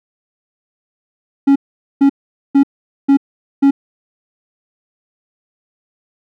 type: tone bursts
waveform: triangle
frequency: 277.2 Hz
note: C#4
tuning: in tune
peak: -4 dBFS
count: 5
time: 1.47-3.71 s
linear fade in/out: 10 ms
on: 88 ms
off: 450 ms
effects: none